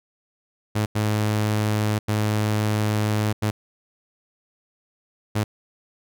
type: tone bursts at uneven times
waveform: sawtooth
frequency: 106.5 Hz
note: G#2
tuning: 44 cents sharp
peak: -16 dBFS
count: 5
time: 0.75-0.86 / 0.95-1.99 / 2.08-3.33 / 3.42-3.51 / 5.35-5.44 s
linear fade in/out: 10 ms
effects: none